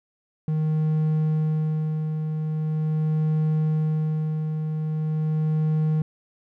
triangle tone with tremolo, 155.56 Hz, D#3, in tune, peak -17 dBFS, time 0.48-6.02 s, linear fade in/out 2 ms, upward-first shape sine, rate 0.42 Hz, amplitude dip 45%, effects none

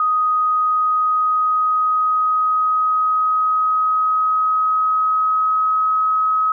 sine tone with pitch glide, 1249 to 1273.8 Hz, D#6 to D#6, +6 to +40 cents, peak -14 dBFS, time 0-6.52 s, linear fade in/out 2 ms, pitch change +34 cents, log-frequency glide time 0.25-5.97 s, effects none

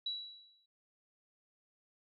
sine tone with exponential decay, 3916 Hz, B7, 15 cents flat, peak -33 dBFS, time 0.06-0.66 s, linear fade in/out 5 ms, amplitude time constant 130 ms, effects none

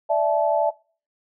sine chord, D suspended second, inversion none, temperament equal with one note detuned, 587.3 / 659.3 / 865.9 Hz, D5 / E5 / A5, 0 / 0 / -28 cents, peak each -22 / -20 / -23 dBFS, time 0.09-0.71 s, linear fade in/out 20 ms, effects noise-tail reverb RT60 0.4 s tail -23 dB re dry

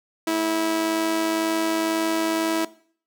sawtooth tone with amplitude modulation, 325.9 Hz, E4, 20 cents flat, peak -15 dBFS, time 0.27-2.65 s, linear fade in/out 5 ms, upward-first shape sine, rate 102 Hz, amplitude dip 45%, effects noise-tail reverb RT60 0.5 s tail -18 dB re dry

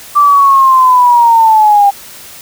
sine linear sweep, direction down, 1174.7 to 795 Hz, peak -3 dBFS, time 0.15-1.91 s, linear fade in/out 20 ms, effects white hiss -32 dBFS RMS until 2.41 s

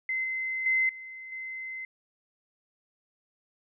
sine tone with level steps, 2060 Hz, C7, 28 cents flat, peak -27 / -29 / -22 / -40 / -35 dBFS, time 0.09-1.85 s, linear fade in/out 2 ms, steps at 0.24 / 0.66 / 0.89 / 1.32 s, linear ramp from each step 2 ms, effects none

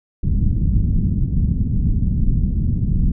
pink low-pass noise, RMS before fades -17 dBFS, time 0.23-3.12 s, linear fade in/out 5 ms, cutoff 200 Hz, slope 24 dB/octave, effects none

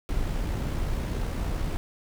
brown noise with amplitude modulation, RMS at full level -27 dBFS, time 0.09-1.77 s, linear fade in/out 0 ms, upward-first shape sine, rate 60.6 Hz, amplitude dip 30%, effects none

